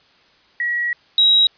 sine tone pair in turn, 1917 / 3838 Hz, A#6 / A#7, +48 / +50 cents, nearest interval octave, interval 1202 cents, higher second, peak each -18 / -10 dBFS, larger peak second, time 0.6-0.93 / 1.18-1.47 s, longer first, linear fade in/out 2 ms, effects white hiss -54 dBFS RMS until 1.57 s + resampled to 11025 Hz

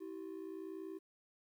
triangle ring-modulated tone, 353.8 Hz, F4, 23 cents sharp, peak -38 dBFS, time 0-0.99 s, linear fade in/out 20 ms, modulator 30.2 Hz, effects tanh soft clip ceiling -34 dBFS + 12-bit

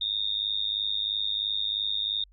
sine tone with amplitude modulation, 3665 Hz, A#7, 30 cents flat, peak -22 dBFS, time 0.01-2.24 s, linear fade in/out 5 ms, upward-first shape sine, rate 103 Hz, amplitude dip 95%, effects added 46 Hz sine -54 dBFS peak until 2.32 s

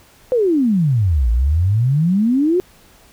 sine exponential two-way sweep, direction down then up, 523.3 to 55 to 376.3 Hz, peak -12 dBFS, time 0.32-2.6 s, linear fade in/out 0 ms, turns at 1.3 s, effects pink hiss -49 dBFS RMS until 3.12 s

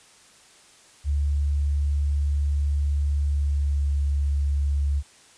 sine tone with pitch glide, 72 to 71.05 Hz, D2 to C#2, -34 to +43 cents, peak -20 dBFS, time 1.04-5.03 s, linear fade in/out 50 ms, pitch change -23 cents, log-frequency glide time 3.23-3.9 s, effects white hiss -53 dBFS RMS until 5.37 s + resampled to 22050 Hz

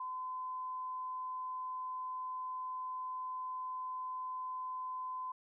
sine tone, 1021 Hz, C6, 43 cents flat, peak -38 dBFS, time 0-5.32 s, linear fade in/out 5 ms, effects none

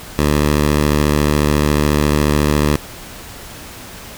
10% pulse tone, 74.1 Hz, D2, 16 cents sharp, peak -4 dBFS, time 0.19-2.76 s, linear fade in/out 0 ms, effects pink hiss -34 dBFS RMS until 4.17 s

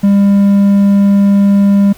triangle tone, 200 Hz, G3, 35 cents sharp, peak -3 dBFS, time 0.03-1.93 s, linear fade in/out 10 ms, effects pink hiss -39 dBFS RMS until 1.97 s

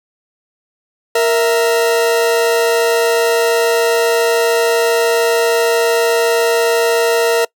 40% pulse tone pair together, 465.7 / 658.6 Hz, A#4 / E5, -2 / -2 cents, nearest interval tritone, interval 600 cents, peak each -11 / -16 dBFS, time 1.15-7.45 s, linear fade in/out 5 ms, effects noise-tail reverb RT60 0.1 s tail -24 dB re dry

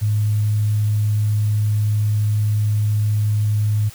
sine tone with sample-and-hold, 105.7 Hz, G#2, 31 cents sharp, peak -15 dBFS, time 0.01-3.9 s, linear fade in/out 20 ms, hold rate 11025 Hz, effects white hiss -42 dBFS RMS until 3.94 s

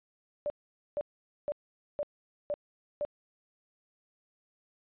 sine tone bursts, 586 Hz, D5, 4 cents flat, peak -29 dBFS, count 6, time 0.46-3.05 s, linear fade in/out 0 ms, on 40 ms, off 470 ms, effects resampled to 8000 Hz

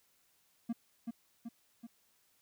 triangle tone with echo, 232.4 Hz, A#3, 5 cents flat, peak -30 dBFS, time 0.69-0.73 s, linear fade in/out 10 ms, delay 380 ms, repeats 3, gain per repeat -4 dB, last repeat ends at 1.87 s, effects white hiss -72 dBFS RMS until 2.41 s

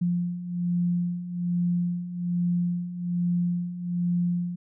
sine beating tone pair, 174.4 / 175.6 Hz, F3 / F3, -2 / +10 cents, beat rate 1.2 Hz, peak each -30 / -25 dBFS, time 0.01-4.56 s, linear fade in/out 10 ms, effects none

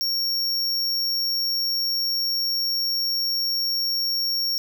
square tone, 5520 Hz, F8, 21 cents flat, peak -22 dBFS, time 0.01-4.58 s, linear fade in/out 0 ms, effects 8-bit

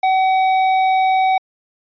sine tone with tanh clipping, 757 Hz, F#5, 39 cents sharp, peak -14 dBFS, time 0.03-1.38 s, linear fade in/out 5 ms, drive 11 dB, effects resampled to 11025 Hz

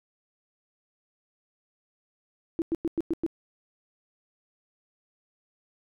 sine tone bursts, 330 Hz, E4, 2 cents sharp, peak -23 dBFS, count 6, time 2.59-3.264 s, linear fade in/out 0 ms, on 29 ms, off 100 ms, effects none

